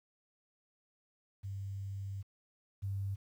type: tone pair in turn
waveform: sine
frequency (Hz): 98.3 / 98.3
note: G2 / G2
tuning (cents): +5 / +5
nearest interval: unison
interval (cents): 0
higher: neither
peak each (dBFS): -38 / -34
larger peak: second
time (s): 1.43-2.23 / 2.82-3.16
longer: first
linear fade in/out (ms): 20
effects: 11-bit